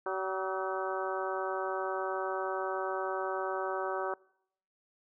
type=harmonic tone with a mistuned harmonic; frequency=189.9 Hz; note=F#3; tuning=45 cents sharp; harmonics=2 / 3 / 4 / 5 / 6 / 7 / 8; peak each=-36 / -38 / -39 / -40 / -41 / -41 / -42 dBFS; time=0.06-4.14 s; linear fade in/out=2 ms; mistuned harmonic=7; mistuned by=-57 cents; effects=noise-tail reverb RT60 0.7 s tail -24 dB re dry